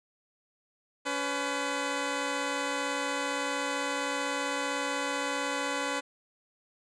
10% pulse tone pair together, 282.1 / 502.6 Hz, C#4 / B4, +30 / +30 cents, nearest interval minor seventh, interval 1000 cents, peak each -24 dBFS, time 1.05-6.01 s, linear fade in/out 20 ms, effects resampled to 22050 Hz

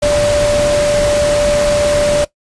sine tone in noise, 587.3 Hz, D5, in tune, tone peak -10 dBFS, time 0.02-2.25 s, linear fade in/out 10 ms, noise pink, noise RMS -19 dBFS, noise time 0.02-2.25 s, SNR +6 dB, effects noise-tail reverb RT60 0.1 s tail -17 dB re dry + resampled to 22050 Hz

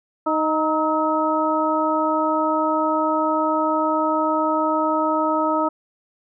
harmonic tone with a mistuned harmonic, 311.1 Hz, D#4, in tune, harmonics 1 / 2 / 3 / 4, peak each -23 / -23 / -23 / -23 dBFS, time 0.26-5.69 s, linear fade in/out 10 ms, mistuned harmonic 4, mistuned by +49 cents, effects none

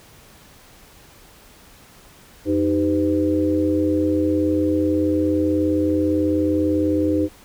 sine tone cluster, 89.6 / 308.8 / 388.7 / 507 Hz, F2 / D#4 / G4 / B4, +45 / -13 / -15 / +45 cents, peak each -27 / -18 / -25 / -24 dBFS, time 2.45-7.29 s, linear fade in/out 50 ms, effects pink hiss -48 dBFS RMS until 7.44 s

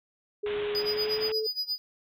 sine tone with pitch glide, 415.3 to 437.5 Hz, G#4 to A4, 0 to -10 cents, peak -28 dBFS, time 0.43-1.47 s, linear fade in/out 10 ms, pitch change +90 cents, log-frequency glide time 0.76-1.35 s
white low-pass noise, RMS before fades -40 dBFS, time 0.46-1.32 s, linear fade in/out 2 ms, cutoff 3600 Hz, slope 96 dB/octave
triangle tone with tremolo, 4948 Hz, D#8, 10 cents flat, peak -25 dBFS, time 0.75-1.78 s, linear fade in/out 0 ms, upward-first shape sine, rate 8.5 Hz, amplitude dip 90%
effects none

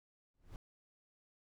brown noise with exponential growth, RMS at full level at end -44 dBFS, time 0.34-0.56 s, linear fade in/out 1 ms, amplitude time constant 46 ms, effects none

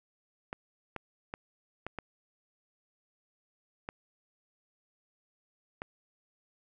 clicks, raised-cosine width 0.5 ms, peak -22 dBFS, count 7, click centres 0.529 / 0.963 / 1.339 / 1.866 / 1.987 / 3.889 / 5.819 s, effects none

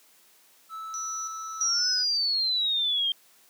triangle tone with pitch glide, 1309 to 1495 Hz, E6 to F#6, -13 to +17 cents, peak -33 dBFS, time 0.69-2.05 s, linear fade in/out 50 ms, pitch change +230 cents, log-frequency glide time 1.62-1.89 s
sine tone with tremolo, 5910 Hz, F#8, 3 cents flat, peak -32 dBFS, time 0.94-2.17 s, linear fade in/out 0 ms, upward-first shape square, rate 1.5 Hz, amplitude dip 60%
sine exponential sweep, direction down, 5800 to 3167 Hz, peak -23 dBFS, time 1.61-3.12 s, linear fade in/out 2 ms
effects white hiss -59 dBFS RMS until 3.49 s + high-pass 200 Hz 12 dB/octave

